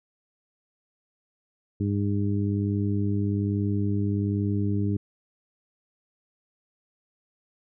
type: harmonic tone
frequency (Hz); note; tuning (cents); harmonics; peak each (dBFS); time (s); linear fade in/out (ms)
101.2; G#2; -44; 1 / 2 / 3 / 4; -25 / -28 / -30 / -36; 1.8-4.97; 5
effects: none